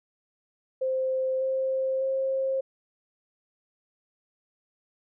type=tone with pitch steps; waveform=sine; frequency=522 / 527.5 / 533 Hz; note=C5 / C5 / C5; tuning=-4 / +14 / +32 cents; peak=-24 dBFS; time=0.81-2.61 s; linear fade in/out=10 ms; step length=600 ms; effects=none